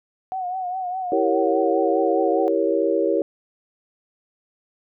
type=tone with vibrato; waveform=sine; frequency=737 Hz; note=F#5; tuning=7 cents flat; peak=-24 dBFS; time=0.32-2.48 s; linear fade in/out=0 ms; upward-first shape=triangle; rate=4.9 Hz; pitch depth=71 cents each way
type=chord; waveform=sine; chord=E diminished seventh; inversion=none; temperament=equal; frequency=329.6 / 392 / 466.2 / 554.4 Hz; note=E4 / G4 / Bb4 / Db5; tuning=0 / 0 / 0 / 0 cents; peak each=-23 dBFS; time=1.12-3.22 s; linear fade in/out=2 ms
effects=none